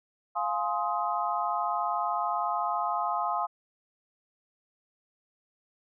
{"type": "chord", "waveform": "sine", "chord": "F minor seventh", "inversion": "none", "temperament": "just", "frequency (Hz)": [698.5, 838.1, 1047.7, 1257.2], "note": ["F5", "Ab5", "C6", "Eb6"], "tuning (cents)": [0, 16, 2, 18], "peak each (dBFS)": -32, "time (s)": [0.35, 3.47], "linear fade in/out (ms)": 20, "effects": []}